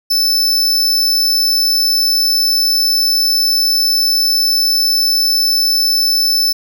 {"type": "tone", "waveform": "45% pulse", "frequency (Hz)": 5274, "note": "E8", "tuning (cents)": 0, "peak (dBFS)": -11, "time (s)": [0.1, 6.53], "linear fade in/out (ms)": 10, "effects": []}